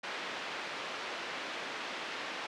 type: band-pass noise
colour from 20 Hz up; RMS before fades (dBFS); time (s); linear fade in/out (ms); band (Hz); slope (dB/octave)
white; -40; 0.03-2.47; 10; 290 to 2700; 12
effects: low-pass 6000 Hz 12 dB/octave